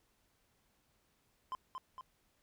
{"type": "tone with echo", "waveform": "triangle", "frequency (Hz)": 1035, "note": "C6", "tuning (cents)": -19, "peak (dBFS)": -35, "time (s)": [1.52, 1.55], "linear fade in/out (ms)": 0, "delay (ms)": 230, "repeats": 2, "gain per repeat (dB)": -4, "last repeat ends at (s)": 2.01, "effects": ["pink hiss -75 dBFS RMS until 2.42 s"]}